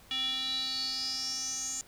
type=tone with band-pass filter sweep; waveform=square; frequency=261.6 Hz; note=C4; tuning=in tune; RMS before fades=-34 dBFS; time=0.11-1.81 s; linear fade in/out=0 ms; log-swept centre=3200 to 7000 Hz; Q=9.9; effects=pink hiss -57 dBFS RMS until 1.87 s